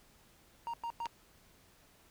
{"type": "tone bursts", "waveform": "triangle", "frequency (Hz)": 932.3, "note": "A#5", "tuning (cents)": 0, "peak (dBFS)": -34, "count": 3, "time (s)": [0.67, 1.068], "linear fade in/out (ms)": 0, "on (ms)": 66, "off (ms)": 100}
{"type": "click", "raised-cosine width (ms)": 0.2, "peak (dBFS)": -24, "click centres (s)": 1.057}
{"effects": ["pink hiss -64 dBFS RMS until 2.1 s"]}